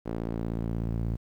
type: tone with band-pass filter sweep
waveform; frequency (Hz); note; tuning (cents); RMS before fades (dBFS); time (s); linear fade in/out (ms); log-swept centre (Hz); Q
sawtooth; 56.6; A1; +50; -31; 0.05-1.17; 20; 350 to 120; 0.85
effects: 10-bit